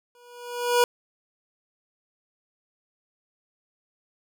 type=tone with exponential growth; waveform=25% pulse; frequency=484.4 Hz; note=B4; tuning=34 cents flat; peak=-11 dBFS; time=0.15-0.84 s; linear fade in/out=1 ms; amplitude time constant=150 ms; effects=none